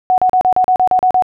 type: tone bursts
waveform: sine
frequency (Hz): 740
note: F#5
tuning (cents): 0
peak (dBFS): -8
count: 10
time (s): 0.1-1.223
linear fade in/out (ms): 0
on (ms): 79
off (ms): 37
effects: none